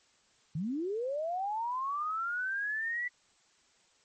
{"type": "linear sweep", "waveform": "sine", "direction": "up", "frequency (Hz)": [141, 1975.5], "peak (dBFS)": -31, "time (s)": [0.55, 3.08], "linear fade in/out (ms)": 5, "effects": ["white hiss -67 dBFS RMS until 4.04 s", "MP3 32 kbps"]}